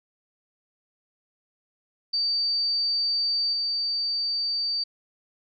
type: tone with level steps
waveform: sine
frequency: 4620 Hz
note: D8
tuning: 29 cents flat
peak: -22 / -24 dBFS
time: 2.13-4.84 s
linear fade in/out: 10 ms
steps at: 3.53 s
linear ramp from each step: 2 ms
effects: none